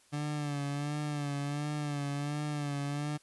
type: tone with vibrato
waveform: 30% pulse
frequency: 145.6 Hz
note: D3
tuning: 15 cents flat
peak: -30 dBFS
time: 0.12-3.18 s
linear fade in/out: 20 ms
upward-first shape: sine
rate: 1.4 Hz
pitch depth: 45 cents each way
effects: white hiss -64 dBFS RMS until 3.22 s + resampled to 24000 Hz